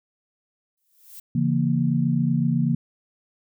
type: noise with exponential growth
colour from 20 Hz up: violet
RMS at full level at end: -38 dBFS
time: 0.77-1.2 s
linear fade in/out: 5 ms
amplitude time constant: 92 ms
type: chord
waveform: sine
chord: A# diminished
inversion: first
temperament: just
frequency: 139.85 / 167.82 / 233.1 Hz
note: C#3 / E3 / A#3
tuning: +16 / +31 / 0 cents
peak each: -23 dBFS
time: 1.35-2.75 s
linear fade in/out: 5 ms
effects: none